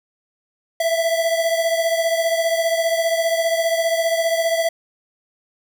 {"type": "beating tone pair", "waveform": "square", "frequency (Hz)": [659.3, 674.3], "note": ["E5", "E5"], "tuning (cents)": [0, 39], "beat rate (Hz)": 15, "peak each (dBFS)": [-19, -24], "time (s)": [0.8, 4.69], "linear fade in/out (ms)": 5, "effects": []}